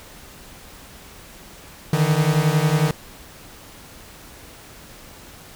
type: beating tone pair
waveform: 45% pulse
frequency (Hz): 148.7 / 159.7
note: D3 / D#3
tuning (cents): +22 / +45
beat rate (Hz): 11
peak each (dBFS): -19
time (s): 1.93-2.91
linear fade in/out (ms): 2
effects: pink hiss -43 dBFS RMS until 5.55 s